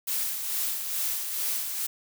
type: noise with tremolo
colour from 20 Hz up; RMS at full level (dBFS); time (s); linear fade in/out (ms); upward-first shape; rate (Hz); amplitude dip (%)
blue; -28; 0.07-1.87; 10; sine; 2.3; 45
effects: none